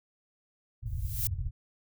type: low-pass noise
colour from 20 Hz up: white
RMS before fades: -34 dBFS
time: 0.82-1.51 s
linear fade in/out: 20 ms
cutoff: 130 Hz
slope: 96 dB/octave
type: noise with exponential growth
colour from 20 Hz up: violet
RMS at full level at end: -28 dBFS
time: 0.86-1.27 s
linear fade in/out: 1 ms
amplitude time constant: 88 ms
effects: none